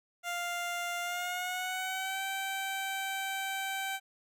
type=tone with pitch glide; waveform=15% pulse; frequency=698.5 to 775 Hz; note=F5 to G5; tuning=0 to -20 cents; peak=-27 dBFS; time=0.23-4 s; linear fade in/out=50 ms; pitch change=+180 cents; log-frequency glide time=1.01-2.23 s; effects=none